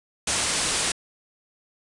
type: low-pass noise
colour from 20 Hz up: white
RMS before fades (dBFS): -25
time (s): 0.27-0.92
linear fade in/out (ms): 5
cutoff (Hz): 10000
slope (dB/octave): 96
effects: resampled to 24000 Hz